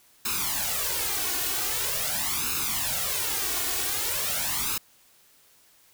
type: noise with flanger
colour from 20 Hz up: white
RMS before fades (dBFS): -28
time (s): 0.25-4.78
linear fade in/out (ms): 5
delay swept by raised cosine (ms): 0.76 to 2.76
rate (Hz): 0.44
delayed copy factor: +0.8
effects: white hiss -59 dBFS RMS until 5.93 s